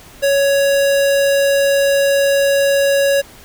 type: tone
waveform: square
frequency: 557 Hz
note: C#5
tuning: 8 cents sharp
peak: -12 dBFS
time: 0.22-3.22 s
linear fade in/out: 20 ms
effects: pink hiss -41 dBFS RMS until 3.44 s